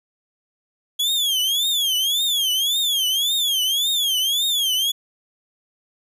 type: tone with vibrato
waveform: 40% pulse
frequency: 3322 Hz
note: G#7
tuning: in tune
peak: -17 dBFS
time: 0.99-4.92 s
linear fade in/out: 10 ms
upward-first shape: triangle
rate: 1.8 Hz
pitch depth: 210 cents each way
effects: none